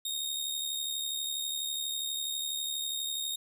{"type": "tone with amplitude modulation", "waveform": "sawtooth", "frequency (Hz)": 3711, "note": "A#7", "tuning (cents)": -9, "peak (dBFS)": -27, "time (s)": [0.05, 3.36], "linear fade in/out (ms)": 5, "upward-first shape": "sine", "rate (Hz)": 72.2, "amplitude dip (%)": 50, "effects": []}